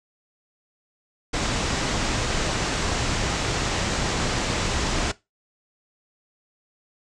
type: low-pass noise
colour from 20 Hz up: pink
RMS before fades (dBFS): -25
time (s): 1.33-5.12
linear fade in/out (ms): 10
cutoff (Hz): 7900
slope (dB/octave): 48
effects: noise-tail reverb RT60 0.2 s tail -18 dB re dry